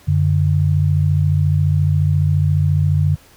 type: tone pair together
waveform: sine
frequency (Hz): 92.6 / 146.99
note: F#2 / D3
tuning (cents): +2 / +2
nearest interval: minor sixth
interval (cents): 800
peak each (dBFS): -15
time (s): 0.07-3.16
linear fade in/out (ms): 20
effects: pink hiss -48 dBFS RMS until 3.36 s